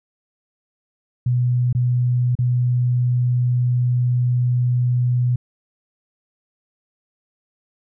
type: tone with dropouts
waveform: sine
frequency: 123.47 Hz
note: B2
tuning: in tune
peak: -15 dBFS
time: 1.26-5.36 s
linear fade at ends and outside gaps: 5 ms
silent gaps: 1.728-1.749 / 2.353-2.388 s
effects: none